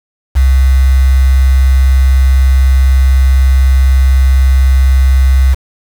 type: tone with quantisation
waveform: sine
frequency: 66 Hz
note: C2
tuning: 16 cents sharp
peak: -4 dBFS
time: 0.35-5.55 s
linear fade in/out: 20 ms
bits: 4
effects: none